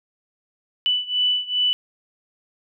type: beating tone pair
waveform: sine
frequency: 2978 / 2980.5 Hz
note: F#7 / F#7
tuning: +11 / +12 cents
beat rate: 2.5 Hz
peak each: -21 / -23 dBFS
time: 0.86-1.73 s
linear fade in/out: 0 ms
effects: none